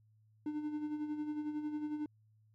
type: tone with tremolo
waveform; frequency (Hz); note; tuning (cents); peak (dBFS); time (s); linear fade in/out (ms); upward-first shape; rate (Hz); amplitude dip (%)
triangle; 300.5; D4; +40; -32; 0.46-2.06; 2; sine; 11; 55
effects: added 108 Hz sine -65 dBFS peak until 2.54 s